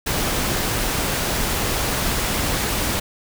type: noise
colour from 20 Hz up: pink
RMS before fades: -22 dBFS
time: 0.06-3 s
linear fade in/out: 10 ms
effects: none